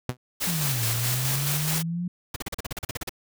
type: tone with exponential decay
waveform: sawtooth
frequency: 125.1 Hz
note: B2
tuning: 23 cents sharp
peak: -18 dBFS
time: 0.09-0.17 s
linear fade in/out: 0 ms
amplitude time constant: 16 ms
type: noise with tremolo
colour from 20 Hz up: white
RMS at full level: -27 dBFS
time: 0.4-1.83 s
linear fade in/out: 20 ms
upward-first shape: square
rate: 4.7 Hz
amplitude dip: 30%
type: exponential two-way sweep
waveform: sine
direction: down then up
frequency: 180.1 to 112.2 to 180.1 Hz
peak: -26 dBFS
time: 0.47-2.08 s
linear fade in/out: 5 ms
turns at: 0.85 s
type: noise bursts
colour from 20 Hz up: pink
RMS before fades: -31 dBFS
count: 13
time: 2.34-3.094 s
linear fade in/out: 5 ms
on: 22 ms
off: 39 ms
effects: none

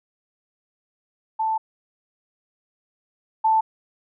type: tone pair in turn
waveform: sine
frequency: 882 / 882 Hz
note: A5 / A5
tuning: +4 / +4 cents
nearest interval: unison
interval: 0 cents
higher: neither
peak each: -20 / -15 dBFS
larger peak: second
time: 1.39-1.58 / 3.44-3.61 s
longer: first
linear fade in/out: 10 ms
effects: none

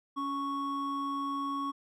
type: tone pair together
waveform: triangle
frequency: 280.2 / 1108.7 Hz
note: C#4 / C#6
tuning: +19 / 0 cents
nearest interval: 2 octaves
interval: 2381 cents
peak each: -34 / -31 dBFS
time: 0.16-1.72 s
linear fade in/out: 20 ms
effects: none

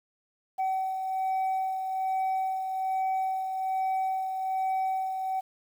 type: beating tone pair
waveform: sine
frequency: 760 / 761.2 Hz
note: F#5 / F#5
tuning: +46 / +49 cents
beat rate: 1.2 Hz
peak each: -25 / -34 dBFS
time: 0.58-5.41 s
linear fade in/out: 20 ms
effects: tanh soft clip ceiling -24 dBFS + 9-bit

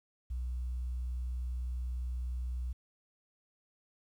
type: tone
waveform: sine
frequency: 61.74 Hz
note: B1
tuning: in tune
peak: -32 dBFS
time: 0.3-2.73 s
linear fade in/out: 10 ms
effects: tanh soft clip ceiling -31 dBFS + 11-bit

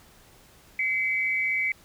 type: tone pair together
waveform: sine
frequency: 2061 / 2276 Hz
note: C7 / C#7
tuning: -27 / +45 cents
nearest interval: major second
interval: 172 cents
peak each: -26 dBFS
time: 0.79-1.72 s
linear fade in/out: 2 ms
effects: pink hiss -55 dBFS RMS until 1.84 s

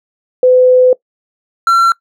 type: tone pair in turn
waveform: sine / triangle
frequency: 506 / 1358.3 Hz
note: B4 / F6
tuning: +42 / -49 cents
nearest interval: octave + perfect fourth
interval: 1709 cents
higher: second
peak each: -4 dBFS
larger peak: neither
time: 0.43-0.93 / 1.67-1.92 s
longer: first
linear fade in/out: 2 ms
effects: noise-tail reverb RT60 0.1 s tail -21 dB re dry

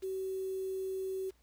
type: tone with quantisation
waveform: sine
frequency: 380 Hz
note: F#4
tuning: 46 cents sharp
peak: -34 dBFS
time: 0.02-1.31 s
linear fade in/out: 20 ms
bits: 9
effects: added 60 Hz sine -65 dBFS peak until 1.42 s + pink hiss -72 dBFS RMS until 1.42 s

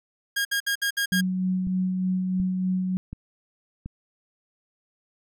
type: tone bursts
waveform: sawtooth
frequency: 1627 Hz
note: G#6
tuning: 36 cents flat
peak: -19 dBFS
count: 6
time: 0.36-1.211 s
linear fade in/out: 10 ms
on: 91 ms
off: 61 ms
type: tone with tremolo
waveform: sine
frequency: 185.2 Hz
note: F#3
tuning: 2 cents sharp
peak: -21 dBFS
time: 1.12-2.97 s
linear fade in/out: 0 ms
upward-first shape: sine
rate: 3.3 Hz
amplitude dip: 30%
type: click train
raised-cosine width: 5 ms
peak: -22 dBFS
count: 4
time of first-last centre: 1.67-3.86 s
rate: 1.37 Hz
effects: none

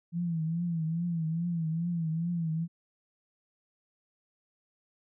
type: tone with vibrato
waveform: sine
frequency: 166.3 Hz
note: E3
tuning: 16 cents sharp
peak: -28 dBFS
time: 0.12-2.68 s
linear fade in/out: 50 ms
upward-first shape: triangle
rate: 2.4 Hz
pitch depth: 100 cents each way
effects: none

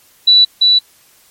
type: tone with echo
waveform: sine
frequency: 3951 Hz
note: B7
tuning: in tune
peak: -4 dBFS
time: 0.27-0.45 s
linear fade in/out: 10 ms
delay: 340 ms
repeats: 1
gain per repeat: -2 dB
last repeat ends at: 0.79 s
effects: white hiss -49 dBFS RMS until 1.3 s + MP3 64 kbps

